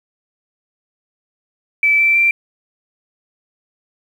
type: tone with pitch steps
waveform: sine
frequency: 2313 / 2334 / 2356 Hz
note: D7 / D7 / D7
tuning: -27 / -11 / +5 cents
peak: -10 dBFS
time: 1.83-2.31 s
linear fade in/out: 2 ms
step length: 160 ms
effects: 7-bit